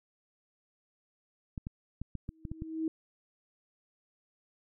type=clicks; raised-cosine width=5 ms; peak=-25 dBFS; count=8; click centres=1.578 / 1.669 / 2.016 / 2.153 / 2.291 / 2.452 / 2.516 / 2.621 s
type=tone with exponential growth; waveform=sine; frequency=320 Hz; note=D#4; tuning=49 cents sharp; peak=-27 dBFS; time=2.28-2.88 s; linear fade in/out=2 ms; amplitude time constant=130 ms
effects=none